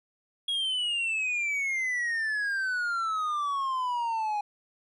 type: exponential sweep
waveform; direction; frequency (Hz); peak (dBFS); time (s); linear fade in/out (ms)
triangle; down; 3322 to 822; -25; 0.48-4.41; 5
effects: resampled to 24000 Hz